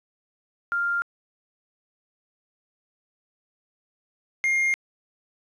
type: tone pair in turn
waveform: sine / triangle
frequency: 1396.9 / 2124 Hz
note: F6 / C7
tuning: 0 / +25 cents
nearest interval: perfect fifth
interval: 725 cents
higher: second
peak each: -22 / -18 dBFS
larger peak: second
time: 0.72-1.02 / 4.44-4.74 s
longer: neither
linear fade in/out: 0 ms
effects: resampled to 24000 Hz + 10-bit